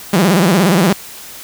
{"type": "tone with vibrato", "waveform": "sawtooth", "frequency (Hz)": 183.1, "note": "F#3", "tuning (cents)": -18, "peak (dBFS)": -5, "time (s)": [0.13, 0.93], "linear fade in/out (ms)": 5, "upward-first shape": "sine", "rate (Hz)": 17, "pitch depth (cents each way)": 210, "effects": ["white hiss -33 dBFS RMS until 1.43 s"]}